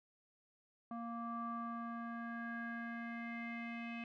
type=tone with low-pass filter sweep; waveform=square; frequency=233.1 Hz; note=A#3; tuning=in tune; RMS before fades=-44 dBFS; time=0.91-4.04 s; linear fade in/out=2 ms; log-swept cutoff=1000 to 2500 Hz; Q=6.5; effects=none